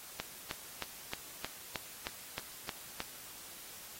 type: click train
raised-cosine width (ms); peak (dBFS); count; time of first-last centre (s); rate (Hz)
0.2; -18; 10; 0.2-3.004; 3.21
effects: white hiss -50 dBFS RMS until 3.99 s + AAC 48 kbps